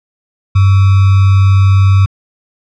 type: tone with sample-and-hold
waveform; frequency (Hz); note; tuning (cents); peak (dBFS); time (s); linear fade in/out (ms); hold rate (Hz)
sine; 96.9; G2; -20; -4; 0.55-2.06; 10; 1225
effects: low-pass 4000 Hz 12 dB/octave